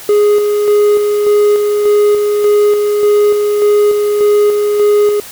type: tone with tremolo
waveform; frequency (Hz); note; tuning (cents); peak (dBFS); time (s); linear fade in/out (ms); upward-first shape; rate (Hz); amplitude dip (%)
triangle; 415.3; G#4; 0; -4; 0.09-5.2; 2; square; 1.7; 35
effects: white hiss -31 dBFS RMS until 5.31 s